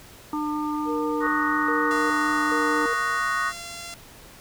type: harmonic tone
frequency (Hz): 300.7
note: D4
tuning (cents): +41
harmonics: 1 / 3 / 4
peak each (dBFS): -26 / -31 / -32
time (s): 0.33-2.86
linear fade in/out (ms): 2
type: tone with tremolo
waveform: sine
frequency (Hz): 468.8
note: A#4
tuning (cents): +10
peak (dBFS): -27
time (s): 0.85-3.21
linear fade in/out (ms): 50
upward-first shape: square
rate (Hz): 1.2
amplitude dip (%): 80
type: chord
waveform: sine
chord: D# minor seventh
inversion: third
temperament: equal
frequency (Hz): 1108.7 / 1244.5 / 1480 / 1864.7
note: C#6 / D#6 / F#6 / A#6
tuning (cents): 0 / 0 / 0 / 0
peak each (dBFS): -28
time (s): 1.2-3.53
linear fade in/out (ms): 50
type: tone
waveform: 5% pulse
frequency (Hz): 686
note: F5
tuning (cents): -31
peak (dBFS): -24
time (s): 1.91-3.94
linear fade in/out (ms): 0
effects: pink hiss -47 dBFS RMS until 4.4 s